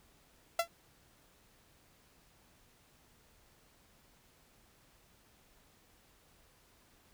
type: tone with exponential decay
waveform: sawtooth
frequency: 676 Hz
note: E5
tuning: 43 cents sharp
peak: -21 dBFS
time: 0.59-0.68 s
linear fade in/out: 5 ms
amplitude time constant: 19 ms
effects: pink hiss -66 dBFS RMS until 7.13 s